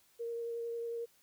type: tone with vibrato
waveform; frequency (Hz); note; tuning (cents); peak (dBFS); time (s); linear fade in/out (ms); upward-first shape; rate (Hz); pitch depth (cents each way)
sine; 466.2; A#4; 0; -36; 0.19-1.06; 20; sine; 11; 11
effects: white hiss -68 dBFS RMS until 1.22 s

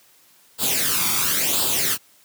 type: noise with flanger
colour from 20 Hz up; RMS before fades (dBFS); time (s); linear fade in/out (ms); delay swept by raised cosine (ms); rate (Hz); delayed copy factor
white; -21; 0.58-1.98; 50; 0.24 to 0.88; 0.96; +0.7
effects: white hiss -55 dBFS RMS until 2.24 s + high-pass 100 Hz 12 dB/octave

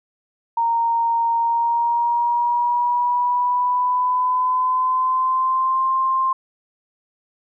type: tone with pitch glide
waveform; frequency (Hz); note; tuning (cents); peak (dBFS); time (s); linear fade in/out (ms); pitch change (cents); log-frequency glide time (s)
sine; 927 to 1052.6; A#5 to C6; -10 to +10; -16; 0.57-6.33; 5; +220; 1.37-5.9
effects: none

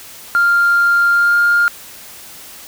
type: tone with pitch glide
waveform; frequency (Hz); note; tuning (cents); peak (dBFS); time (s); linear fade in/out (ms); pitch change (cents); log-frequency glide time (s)
sine; 1396.9 to 1408.2; F6 to F6; 0 to +14; -8; 0.35-1.68; 0; +14; 1.12-1.37
effects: tanh soft clip ceiling -6 dBFS + white hiss -36 dBFS RMS until 2.67 s

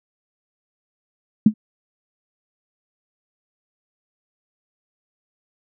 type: tone with exponential decay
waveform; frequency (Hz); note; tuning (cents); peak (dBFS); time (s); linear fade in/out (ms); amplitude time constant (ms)
sine; 214.3; A3; -45; -4; 1.46-1.54; 5; 16
effects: none

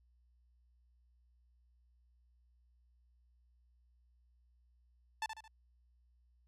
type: tone with echo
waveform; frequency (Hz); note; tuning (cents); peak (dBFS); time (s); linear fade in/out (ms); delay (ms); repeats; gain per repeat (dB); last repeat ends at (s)
sawtooth; 880; A5; 0; -31; 5.22-5.26; 2; 73; 3; -7; 5.479
effects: added 60 Hz sine -67 dBFS peak until 6.47 s + low-pass 8000 Hz 12 dB/octave

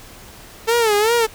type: tone with vibrato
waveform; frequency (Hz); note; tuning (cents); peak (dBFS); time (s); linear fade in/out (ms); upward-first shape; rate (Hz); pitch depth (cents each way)
sawtooth; 441.6; A4; +6; -10; 0.67-1.27; 20; sine; 2.6; 130
effects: pink hiss -41 dBFS RMS until 1.34 s

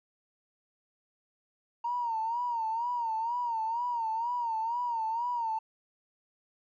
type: tone with vibrato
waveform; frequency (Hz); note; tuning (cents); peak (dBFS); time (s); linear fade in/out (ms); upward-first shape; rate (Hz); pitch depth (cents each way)
triangle; 929; A#5; -6; -25; 1.84-5.59; 10; sine; 2.1; 92
effects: tanh soft clip ceiling -27 dBFS + resampled to 16000 Hz

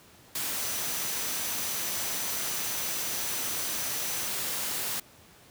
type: tone in noise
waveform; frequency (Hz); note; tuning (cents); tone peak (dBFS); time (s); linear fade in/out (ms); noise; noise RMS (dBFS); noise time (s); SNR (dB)
sine; 6000; F#8; +23; -40; 0.58-4.28; 5; white; -32; 0.35-5; -11
effects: pink hiss -55 dBFS RMS until 5.5 s + high-pass 80 Hz 12 dB/octave

